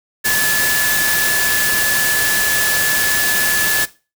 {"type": "tone in noise", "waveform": "sine", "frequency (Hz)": 1723, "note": "A6", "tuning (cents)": -37, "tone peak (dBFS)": -15, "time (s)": [0.24, 3.86], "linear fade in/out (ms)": 20, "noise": "white", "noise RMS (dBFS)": -18, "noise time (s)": [0.24, 3.86], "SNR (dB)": 0, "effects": ["noise-tail reverb RT60 0.3 s tail -17 dB re dry"]}